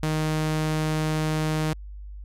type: tone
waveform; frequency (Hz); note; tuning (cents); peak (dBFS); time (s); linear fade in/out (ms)
sawtooth; 155.56; D#3; 0; -19; 0.03-1.73; 0
effects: added 50 Hz sine -36 dBFS peak until 2.24 s + low-pass 12000 Hz 12 dB/octave